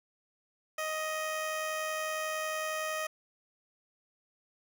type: tone with amplitude modulation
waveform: 15% pulse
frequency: 625 Hz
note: D#5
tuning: 8 cents sharp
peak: -25 dBFS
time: 0.78-3.07 s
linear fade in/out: 5 ms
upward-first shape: sine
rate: 90.9 Hz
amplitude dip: 25%
effects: none